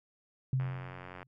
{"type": "tone with exponential decay", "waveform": "sine", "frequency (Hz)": 130.81, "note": "C3", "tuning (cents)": 0, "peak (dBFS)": -25, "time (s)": [0.53, 1.27], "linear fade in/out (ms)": 2, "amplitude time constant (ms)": 160}
{"type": "click train", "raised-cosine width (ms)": 0.5, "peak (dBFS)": -30, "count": 58, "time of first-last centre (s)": [0.6, 1.229], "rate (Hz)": 90.6}
{"effects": []}